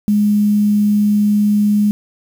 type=tone with quantisation; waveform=sine; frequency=207.7 Hz; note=G#3; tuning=in tune; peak=-10 dBFS; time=0.08-1.91 s; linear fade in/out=0 ms; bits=6; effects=none